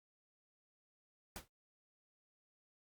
pink noise with exponential decay, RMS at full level -42 dBFS, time 1.36-1.48 s, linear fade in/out 1 ms, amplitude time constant 26 ms, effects Opus 48 kbps

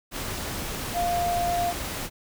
sine tone in noise, 698.5 Hz, F5, in tune, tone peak -23 dBFS, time 0.93-1.74 s, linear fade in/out 50 ms, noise pink, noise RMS -32 dBFS, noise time 0.11-2.1 s, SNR +6 dB, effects none

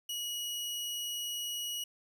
sawtooth tone, 2910 Hz, F#7, 29 cents flat, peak -32 dBFS, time 0.09-1.84 s, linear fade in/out 5 ms, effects none

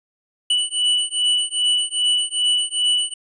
square beating tone pair, 2960 / 2962.5 Hz, F#7 / F#7, 0 / +1 cents, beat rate 2.5 Hz, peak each -21 dBFS, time 0.5-3.14 s, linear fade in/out 5 ms, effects resampled to 24000 Hz

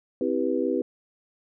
sine chord, C major seventh, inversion none, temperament just, 261.6 / 327 / 392.4 / 490.5 Hz, C4 / E4 / G4 / B4, 0 / -14 / +2 / -12 cents, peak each -28 dBFS, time 0.21-0.82 s, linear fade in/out 2 ms, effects none

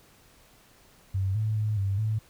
sine tone with pitch steps, 96 / 108.4 / 107 / 98.2 / 108.9 Hz, G2 / A2 / A2 / G2 / A2, -36 / -25 / -48 / +4 / -17 cents, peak -24 dBFS, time 1.14-2.19 s, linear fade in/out 10 ms, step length 210 ms, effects pink hiss -58 dBFS RMS until 2.29 s

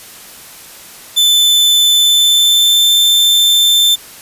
40% pulse tone with pitch glide, 3520 to 3553 Hz, A7 to A7, 0 to +16 cents, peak -6 dBFS, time 1.16-3.96 s, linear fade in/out 20 ms, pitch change +16 cents, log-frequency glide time 1.96-2.94 s, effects white hiss -35 dBFS RMS until 4.21 s + resampled to 32000 Hz

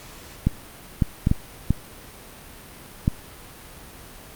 clicks, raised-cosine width 5 ms, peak -5 dBFS, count 6, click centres 0.47 / 1.022 / 1.271 / 1.314 / 1.706 / 3.079 s, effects pink hiss -43 dBFS RMS until 4.35 s + Opus 48 kbps

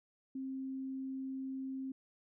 sine tone, 265.4 Hz, C4, 25 cents sharp, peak -38 dBFS, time 0.35-1.92 s, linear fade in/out 5 ms, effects none

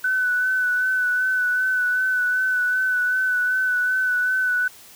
sine tone with vibrato, 1500 Hz, F#6, 23 cents sharp, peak -18 dBFS, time 0.04-4.68 s, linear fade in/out 5 ms, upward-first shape sine, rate 2.6 Hz, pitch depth 25 cents each way, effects white hiss -46 dBFS RMS until 4.95 s

